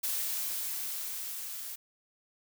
blue noise with level ramp, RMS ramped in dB -32 to -41 dBFS, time 0.03-1.76 s, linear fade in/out 10 ms, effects none

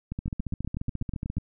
two click trains, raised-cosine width 5 ms, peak -19 / -19 dBFS, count 19 / 10, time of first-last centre 0.12-1.37 / 0.28-1.382 s, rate 14.4 / 8.17 Hz, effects none

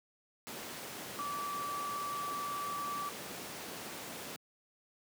sine tone in noise, 1157 Hz, D6, 26 cents flat, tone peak -36 dBFS, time 1.19-3.09 s, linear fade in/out 0 ms, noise pink, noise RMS -43 dBFS, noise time 0.47-4.36 s, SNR +4 dB, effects high-pass 200 Hz 12 dB/octave

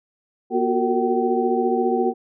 sine tone cluster, 240 / 361.9 / 376.5 / 456.4 / 765 Hz, B3 / F#4 / F#4 / A#4 / G5, -49 / -38 / +30 / -37 / -42 cents, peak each -24 dBFS, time 0.5-2.14 s, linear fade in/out 50 ms, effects none

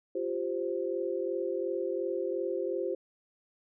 sine chord, F suspended second, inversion none, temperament equal, 349.2 / 392 / 523.3 Hz, F4 / G4 / C5, 0 / 0 / 0 cents, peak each -34 dBFS, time 0.15-2.95 s, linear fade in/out 5 ms, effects none

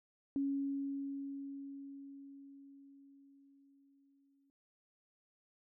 sine tone with exponential decay, 277.2 Hz, C#4, in tune, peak -31 dBFS, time 0.36-4.5 s, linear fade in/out 1 ms, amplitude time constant 900 ms, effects noise-tail reverb RT60 0.1 s tail -23 dB re dry

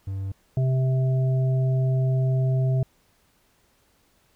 triangle tone, 97 Hz, G2, 18 cents flat, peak -25 dBFS, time 0.07-0.32 s, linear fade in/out 5 ms
harmonic tone, 130.81 Hz, C3, in tune, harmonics 1 / 3 / 5, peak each -19 / -35 / -34 dBFS, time 0.57-2.83 s, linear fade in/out 2 ms
effects pink hiss -64 dBFS RMS until 4.35 s

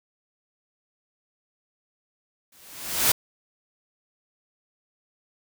white noise with exponential growth, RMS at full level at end -17 dBFS, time 2.52-3.12 s, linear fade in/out 5 ms, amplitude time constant 130 ms, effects none

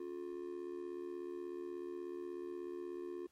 triangle tone with amplitude modulation, 354.9 Hz, F4, 28 cents sharp, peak -36 dBFS, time 0-3.27 s, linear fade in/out 5 ms, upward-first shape sine, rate 76.5 Hz, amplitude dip 80%, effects pink hiss -75 dBFS RMS until 3.31 s + MP3 64 kbps

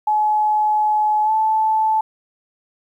sine tone with pitch glide, 851 to 873.4 Hz, G#5 to A5, +42 to -13 cents, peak -14 dBFS, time 0.07-2.01 s, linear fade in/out 5 ms, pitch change +45 cents, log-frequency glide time 1.24-1.31 s, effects 9-bit

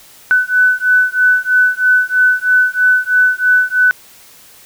sine beating tone pair, 1498 / 1501.1 Hz, F#6 / F#6, +21 / +25 cents, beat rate 3.1 Hz, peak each -12 dBFS, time 0.31-3.91 s, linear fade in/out 0 ms, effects white hiss -42 dBFS RMS until 4.65 s

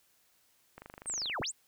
click train, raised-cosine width 0.5 ms, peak -31 dBFS, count 14, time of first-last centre 0.78-1.298 s, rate 25.1 Hz
sine linear two-way sweep, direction down then up, 8890 to 31.37 to 8890 Hz, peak -33 dBFS, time 1.06-1.52 s, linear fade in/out 20 ms, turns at 1.41 s
effects white hiss -69 dBFS RMS until 1.67 s

